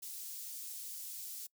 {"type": "high-pass noise", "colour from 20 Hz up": "white", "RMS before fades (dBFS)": -45, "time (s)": [0.02, 1.47], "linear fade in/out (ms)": 10, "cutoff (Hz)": 5500, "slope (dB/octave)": 12, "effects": ["noise-tail reverb RT60 0.1 s tail -23 dB re dry"]}